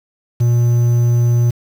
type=tone with quantisation; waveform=triangle; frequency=119.5 Hz; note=A#2; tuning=43 cents sharp; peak=-8 dBFS; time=0.4-1.51 s; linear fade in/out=10 ms; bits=6; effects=none